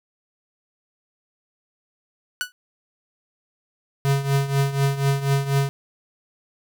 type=tone with exponential decay; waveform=sawtooth; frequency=1480 Hz; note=F#6; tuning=in tune; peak=-15 dBFS; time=2.41-2.52 s; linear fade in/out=0 ms; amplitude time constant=23 ms
type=tone with tremolo; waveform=square; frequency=138.59 Hz; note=C#3; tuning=in tune; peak=-16 dBFS; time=4.05-5.69 s; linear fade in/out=0 ms; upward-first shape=triangle; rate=4.1 Hz; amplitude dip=80%
effects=none